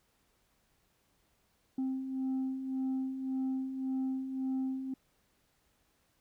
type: beating tone pair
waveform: sine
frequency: 261.6 / 263.4 Hz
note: C4 / C4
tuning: 0 / +12 cents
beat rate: 1.8 Hz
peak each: -38 / -31 dBFS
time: 1.78-4.94 s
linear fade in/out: 5 ms
effects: tanh soft clip ceiling -29 dBFS + pink hiss -73 dBFS RMS until 6.2 s